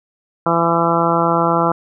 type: harmonic tone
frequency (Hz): 168.1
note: E3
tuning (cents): +34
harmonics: 1 / 2 / 3 / 4 / 5 / 6 / 7 / 8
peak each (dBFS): -21 / -21 / -21 / -21 / -21 / -21 / -21 / -21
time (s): 0.46-1.72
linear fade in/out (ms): 2
effects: none